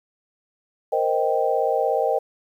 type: chord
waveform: sine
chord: C minor seventh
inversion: third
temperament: equal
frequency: 466.2 / 523.3 / 622.3 / 784 Hz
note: Bb4 / C5 / Eb5 / G5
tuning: 0 / 0 / 0 / 0 cents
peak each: -24 dBFS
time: 0.92-2.19 s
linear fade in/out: 10 ms
effects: 9-bit